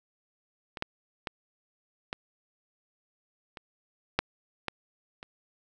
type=clicks; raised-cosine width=0.3 ms; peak=-22 / -13 / -16 / -16 / -25 / -7 / -14 / -26 dBFS; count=8; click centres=0.772 / 0.824 / 1.272 / 2.129 / 3.572 / 4.19 / 4.683 / 5.229 s; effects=none